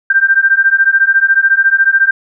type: beating tone pair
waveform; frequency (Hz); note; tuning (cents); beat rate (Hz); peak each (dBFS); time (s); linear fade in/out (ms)
sine; 1568 / 1582; G6 / G6; 0 / +15; 14; -10; 0.1-2.11; 5
effects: none